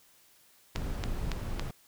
brown noise, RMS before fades -34 dBFS, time 0.75-1.71 s, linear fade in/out 2 ms
click train, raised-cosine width 0.2 ms, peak -16 dBFS, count 4, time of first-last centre 0.76-1.596 s, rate 3.59 Hz
effects white hiss -62 dBFS RMS until 1.87 s

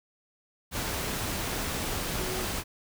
sine tone in noise, 370 Hz, F#4, in tune, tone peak -36 dBFS, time 2.16-2.47 s, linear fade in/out 50 ms, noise pink, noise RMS -32 dBFS, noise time 0.71-2.64 s, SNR -7 dB, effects none

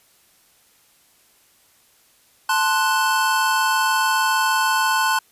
square chord, F# diminished, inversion first, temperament equal, 880 / 1046.5 / 1480 Hz, A5 / C6 / F#6, 0 / 0 / 0 cents, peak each -22 dBFS, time 2.49-5.19 s, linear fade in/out 5 ms, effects white hiss -57 dBFS RMS until 5.31 s + resampled to 32000 Hz

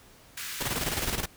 pink high-pass noise, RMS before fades -37 dBFS, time 0.37-1.16 s, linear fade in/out 5 ms, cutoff 1500 Hz, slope 24 dB/octave
pink noise with tremolo, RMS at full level -29 dBFS, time 0.6-1.26 s, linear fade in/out 10 ms, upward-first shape square, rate 19 Hz, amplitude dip 65%
effects pink hiss -55 dBFS RMS until 1.36 s

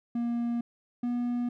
triangle tone pair in turn, 236.5 / 242.3 Hz, A#3 / B3, +25 / -33 cents, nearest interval unison, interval 42 cents, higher second, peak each -25 dBFS, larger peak neither, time 0.15-0.61 / 1.03-1.49 s, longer neither, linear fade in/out 5 ms, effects none

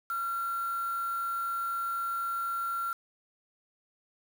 sine tone with quantisation, 1368 Hz, F6, 36 cents flat, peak -30 dBFS, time 0.1-2.93 s, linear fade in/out 2 ms, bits 7, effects none

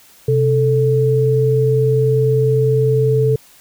sine tone pair together, 130.06 / 440 Hz, C3 / A4, -10 / 0 cents, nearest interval octave + major sixth, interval 2110 cents, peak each -14 dBFS, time 0.28-3.36 s, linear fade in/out 5 ms, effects white hiss -47 dBFS RMS until 3.6 s

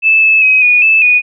sine tone with pitch steps, 2625 / 2610 / 2536 / 2458 / 2624 / 2469 Hz, E7 / E7 / D#7 / D#7 / E7 / D#7, -8 / -18 / +32 / -22 / -9 / -14 cents, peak -5 dBFS, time 0.02-1.22 s, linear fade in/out 50 ms, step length 200 ms, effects none

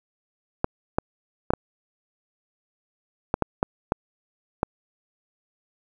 clicks, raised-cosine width 1 ms, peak -6 dBFS, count 9, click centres 0.644 / 0.985 / 1.505 / 1.536 / 3.341 / 3.423 / 3.629 / 3.921 / 4.631 s, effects 8-bit

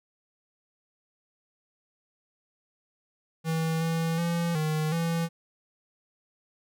square tone with pitch steps, 161.9 / 164.2 / 169.9 / 155.1 / 166.8 Hz, E3 / E3 / F3 / D#3 / E3, -31 / -6 / -47 / -5 / +21 cents, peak -26 dBFS, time 3.44-5.29 s, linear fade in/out 50 ms, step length 370 ms, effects none

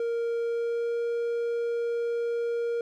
triangle tone with pitch glide, 466.2 to 469.4 Hz, A#4 to A#4, 0 to +12 cents, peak -24 dBFS, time 0-2.81 s, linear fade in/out 2 ms, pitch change +12 cents, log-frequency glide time 0.43-1.01 s, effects none

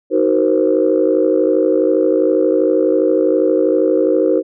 sine chord, C half-diminished seventh, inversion first, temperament just, 314 / 376.7 / 470.9 / 523.3 Hz, Eb4 / Gb4 / Bb4 / C5, +16 / +31 / +18 / 0 cents, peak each -16 dBFS, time 0.1-4.43 s, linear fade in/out 50 ms, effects tanh soft clip ceiling -2 dBFS

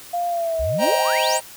sine tone with pitch glide, 698.5 to 608.1 Hz, F5 to D#5, 0 to -40 cents, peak -20 dBFS, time 0.13-0.95 s, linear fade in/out 10 ms, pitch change -240 cents, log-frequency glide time 0.28-0.83 s
sine exponential sweep, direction up, 55 to 9250 Hz, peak -24 dBFS, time 0.59-1.4 s, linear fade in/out 10 ms
square chord, C minor seventh, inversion none, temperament just, 523.3 / 627.9 / 784.9 / 941.9 Hz, C5 / Eb5 / G5 / Bb5, 0 / +16 / +2 / +18 cents, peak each -26 / -23 / -26 / -23 dBFS, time 0.78-1.41 s, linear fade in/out 50 ms
effects white hiss -41 dBFS RMS until 1.56 s

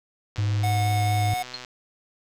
click train, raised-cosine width 0.2 ms, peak -21 dBFS, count 162, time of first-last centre 0.36-1.648 s, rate 125 Hz
triangle tone, 103.83 Hz, G#2, in tune, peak -19 dBFS, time 0.38-1.34 s, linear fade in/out 5 ms
square tone with vibrato, 729 Hz, F#5, 26 cents flat, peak -26 dBFS, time 0.63-1.43 s, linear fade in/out 10 ms, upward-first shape triangle, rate 4.4 Hz, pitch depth 9 cents each way
sine tone with exponential decay, 4212 Hz, C8, 11 cents sharp, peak -27 dBFS, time 1.54-1.63 s, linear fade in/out 1 ms, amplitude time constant 19 ms
effects none

